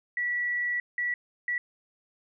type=tone bursts at uneven times; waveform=sine; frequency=1946 Hz; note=B6; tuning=26 cents flat; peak=-26 dBFS; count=3; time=0.17-0.8 / 0.98-1.14 / 1.48-1.58 s; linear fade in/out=2 ms; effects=none